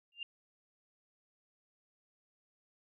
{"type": "tone with exponential growth", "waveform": "sine", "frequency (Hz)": 2794, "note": "F7", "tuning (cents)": 0, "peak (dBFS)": -34, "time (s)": [0.12, 0.23], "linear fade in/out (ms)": 2, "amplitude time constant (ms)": 22, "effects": []}